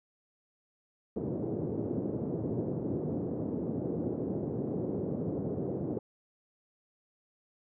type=band-pass noise; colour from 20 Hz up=white; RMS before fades=-34 dBFS; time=1.16-5.99 s; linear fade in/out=2 ms; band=100 to 430 Hz; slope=24 dB/octave; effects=none